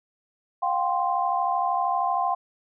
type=chord; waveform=sine; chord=F suspended second; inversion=none; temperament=equal with one note detuned; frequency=711.1 / 784 / 1046.5 Hz; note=F5 / G5 / C6; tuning=+31 / 0 / 0 cents; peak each=-26 dBFS; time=0.62-2.35 s; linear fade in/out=10 ms; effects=none